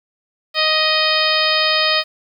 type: harmonic tone with a mistuned harmonic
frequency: 622.3 Hz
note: D#5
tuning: in tune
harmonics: 1 / 2 / 3 / 4 / 5 / 6 / 7 / 8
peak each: -22 / -22 / -22 / -22 / -22 / -22 / -22 / -22 dBFS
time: 0.54-2.04 s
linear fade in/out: 50 ms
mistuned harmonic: 3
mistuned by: +15 cents
effects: 8-bit